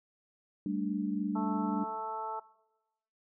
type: chord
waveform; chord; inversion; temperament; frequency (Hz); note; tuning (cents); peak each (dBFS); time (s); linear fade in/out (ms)
sine; G suspended second; none; equal with one note detuned; 196.68 / 220 / 293.7; G3 / A3 / D4; +6 / 0 / 0; -34 / -37 / -34; 0.66-1.84; 2
type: harmonic tone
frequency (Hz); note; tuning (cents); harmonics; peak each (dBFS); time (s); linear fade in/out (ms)
220; A3; 0; 2 / 3 / 4 / 5 / 6; -45 / -45 / -36 / -46 / -42; 1.35-2.4; 10
effects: noise-tail reverb RT60 1.0 s tail -21 dB re dry